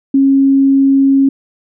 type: tone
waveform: sine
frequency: 272.6 Hz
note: C#4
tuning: 29 cents flat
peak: -6 dBFS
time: 0.14-1.29 s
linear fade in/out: 5 ms
effects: none